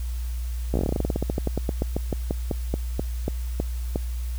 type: slowing click train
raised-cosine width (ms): 2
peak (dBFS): -11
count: 30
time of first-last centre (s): 0.74-3.959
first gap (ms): 15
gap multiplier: 1.12
effects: added 60 Hz sine -26 dBFS peak until 4.38 s + white hiss -47 dBFS RMS until 4.38 s